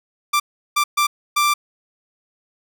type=tone bursts at uneven times; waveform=sawtooth; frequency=1178 Hz; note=D6; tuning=5 cents sharp; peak=-11 dBFS; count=4; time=0.33-0.4 / 0.76-0.84 / 0.97-1.07 / 1.36-1.54 s; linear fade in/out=10 ms; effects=none

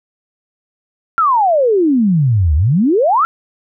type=exponential two-way sweep; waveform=sine; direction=down then up; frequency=1396.9 to 70.7 to 1396.9 Hz; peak=-9 dBFS; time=1.18-3.25 s; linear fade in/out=0 ms; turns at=2.55 s; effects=none

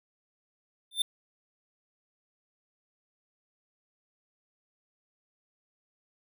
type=tone with exponential growth; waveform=square; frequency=3568 Hz; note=A7; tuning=23 cents sharp; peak=-21 dBFS; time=0.91-1.02 s; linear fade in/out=5 ms; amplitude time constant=23 ms; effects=none

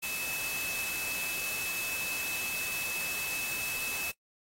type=tone in noise; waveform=sine; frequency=2604 Hz; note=E7; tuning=22 cents flat; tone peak=-35 dBFS; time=0.02-4.12 s; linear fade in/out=20 ms; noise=white; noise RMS=-37 dBFS; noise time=0.02-4.12 s; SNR=-1 dB; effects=noise-tail reverb RT60 0.1 s tail -21 dB re dry + AAC 48 kbps

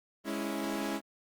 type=chord; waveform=sawtooth; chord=C# minor; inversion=second; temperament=equal; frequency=207.7 / 277.2 / 329.6 Hz; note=G#3 / C#4 / E4; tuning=0 / 0 / 0 cents; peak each=-33 dBFS; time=0.24-1.01 s; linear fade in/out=50 ms; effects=Opus 24 kbps

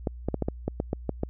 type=clicks; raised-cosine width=2 ms; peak=-13 dBFS; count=10; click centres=0.072 / 0.286 / 0.343 / 0.423 / 0.485 / 0.68 / 0.801 / 0.931 / 1.093 / 1.234 s; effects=added 60 Hz sine -38 dBFS peak until 1.29 s

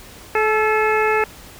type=harmonic tone with a mistuned harmonic; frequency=431.6 Hz; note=A4; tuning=33 cents flat; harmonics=1 / 2 / 3 / 4 / 5 / 6; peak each=-18 / -21 / -23 / -24 / -25 / -26 dBFS; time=0.35-1.24 s; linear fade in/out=2 ms; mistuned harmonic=3; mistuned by=+42 cents; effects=pink hiss -41 dBFS RMS until 1.59 s

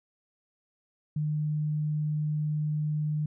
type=tone; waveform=sine; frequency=151.5 Hz; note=D#3; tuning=46 cents flat; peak=-26 dBFS; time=1.16-3.26 s; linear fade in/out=5 ms; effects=none

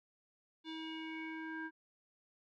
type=tone with low-pass filter sweep; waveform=square; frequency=319.7 Hz; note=D#4; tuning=47 cents sharp; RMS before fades=-44 dBFS; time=0.64-1.71 s; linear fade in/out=50 ms; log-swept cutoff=3600 to 1500 Hz; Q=5.3; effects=none

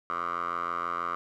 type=tone with band-pass filter; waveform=10% pulse; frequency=86.2 Hz; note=F2; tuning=22 cents flat; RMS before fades=-32 dBFS; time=0.1-1.15 s; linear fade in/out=0 ms; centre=1200 Hz; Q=6.7; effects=none

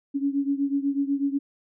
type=beating tone pair; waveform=sine; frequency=277.2 / 285.3 Hz; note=C#4 / C#4; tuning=0 / +50 cents; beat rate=8.1 Hz; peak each=-24 / -27 dBFS; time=0.14-1.39 s; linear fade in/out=20 ms; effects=none

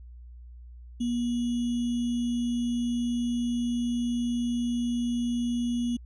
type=tone with sample-and-hold; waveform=sine; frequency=239.6 Hz; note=A#3; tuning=48 cents sharp; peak=-25 dBFS; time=1-5.97 s; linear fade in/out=10 ms; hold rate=3150 Hz; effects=added 60 Hz sine -43 dBFS peak until 6.05 s + resampled to 22050 Hz

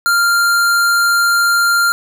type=tone; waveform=square; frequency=1393 Hz; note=F6; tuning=5 cents flat; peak=-11 dBFS; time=0.06-1.92 s; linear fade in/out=0 ms; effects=none

